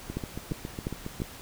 two click trains, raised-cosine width 3 ms, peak -21 / -17 dBFS, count 9 / 4, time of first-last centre 0.1-1.202 / 0.17-1.219 s, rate 7.26 / 2.86 Hz, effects pink hiss -45 dBFS RMS until 1.41 s

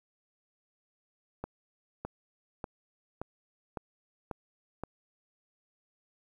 accelerating click train, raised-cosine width 1 ms, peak -22 dBFS, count 7, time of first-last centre 1.44-4.836 s, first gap 610 ms, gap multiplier 0.97, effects 10-bit

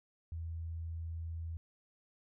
sine tone, 82.41 Hz, E2, in tune, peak -38 dBFS, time 0.32-1.57 s, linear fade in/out 0 ms, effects none

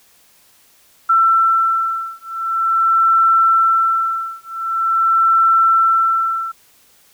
sine beating tone pair, 1340 / 1340.45 Hz, E6 / E6, +28 / +29 cents, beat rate 0.45 Hz, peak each -15 dBFS, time 1.09-6.52 s, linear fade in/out 10 ms, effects white hiss -52 dBFS RMS until 7.13 s

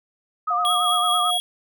sine tone with vibrato, 1228 Hz, D#6, 23 cents flat, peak -20 dBFS, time 0.47-1.31 s, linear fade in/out 10 ms, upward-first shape sine, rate 9 Hz, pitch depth 74 cents each way
sine tone, 712 Hz, F5, 33 cents sharp, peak -24 dBFS, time 0.5-1.38 s, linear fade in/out 10 ms
square tone with tremolo, 3313 Hz, G#7, 5 cents flat, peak -21 dBFS, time 0.65-1.4 s, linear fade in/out 0 ms, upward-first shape sine, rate 4.7 Hz, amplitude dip 35%
effects none

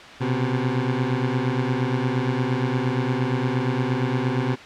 20% pulse beating tone pair, 123.4 / 132 Hz, B2 / C3, -1 / +16 cents, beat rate 8.6 Hz, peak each -19 dBFS, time 0.2-4.56 s, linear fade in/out 20 ms, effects white hiss -40 dBFS RMS until 4.65 s + low-pass 3000 Hz 12 dB/octave

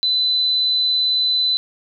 sine tone, 4011 Hz, B7, 26 cents sharp, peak -15 dBFS, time 0.03-1.57 s, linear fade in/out 0 ms, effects none

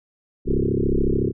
sine tone with frequency modulation, 185 Hz, F#3, in tune, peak -17 dBFS, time 0.45-1.33 s, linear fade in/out 50 ms, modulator 33.8 Hz, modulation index 6.8, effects none

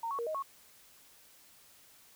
sine tone with pitch steps, 918 / 1111 / 468.8 / 625 / 1101 Hz, A#5 / C#6 / A#4 / D#5 / C#6, -27 / +4 / +10 / +8 / -12 cents, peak -33 dBFS, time 0.03-0.425 s, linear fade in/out 5 ms, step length 79 ms, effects white hiss -60 dBFS RMS until 2.15 s

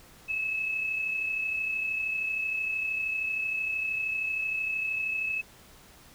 sine tone pair together, 2561 / 2594 Hz, D#7 / E7, +49 / -28 cents, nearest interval unison, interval 23 cents, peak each -39 / -28 dBFS, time 0.28-5.42 s, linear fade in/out 20 ms, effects pink hiss -54 dBFS RMS until 6.14 s

